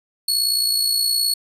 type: tone with amplitude modulation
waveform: sawtooth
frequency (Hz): 4372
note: C#8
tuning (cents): -25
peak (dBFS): -12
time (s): 0.28-1.34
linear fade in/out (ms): 5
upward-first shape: sine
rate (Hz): 59.1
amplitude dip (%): 50
effects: resampled to 32000 Hz